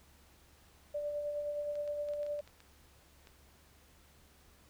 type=tone with tremolo; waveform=sine; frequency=587.3 Hz; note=D5; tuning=in tune; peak=-33 dBFS; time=0.94-2.41 s; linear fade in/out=10 ms; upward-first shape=sine; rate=9.6 Hz; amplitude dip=35%
type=clicks; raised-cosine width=0.2 ms; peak=-38 dBFS; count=10; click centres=1.755 / 1.877 / 2.087 / 2.136 / 2.231 / 2.265 / 2.391 / 2.476 / 2.604 / 3.272 s
effects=added 71 Hz sine -65 dBFS peak until 4.69 s + pink hiss -64 dBFS RMS until 4.69 s